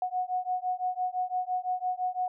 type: beating tone pair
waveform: sine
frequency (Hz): 730 / 735.9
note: F#5 / F#5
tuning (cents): -24 / -10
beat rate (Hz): 5.9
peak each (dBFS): -31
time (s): 0.02-2.28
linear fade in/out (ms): 2
effects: none